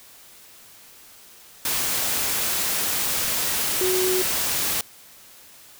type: tone in noise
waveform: sine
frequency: 370 Hz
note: F#4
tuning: in tune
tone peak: -21 dBFS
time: 3.81-4.22 s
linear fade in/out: 2 ms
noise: white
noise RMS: -24 dBFS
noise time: 1.65-4.81 s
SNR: 0 dB
effects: white hiss -48 dBFS RMS until 5.79 s